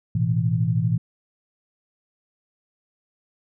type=chord; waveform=sine; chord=A suspended second; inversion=none; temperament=equal with one note detuned; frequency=110.77 / 123.47 / 164.81 Hz; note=A2 / B2 / E3; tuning=+12 / 0 / 0 cents; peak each=-23 dBFS; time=0.15-0.98 s; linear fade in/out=5 ms; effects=none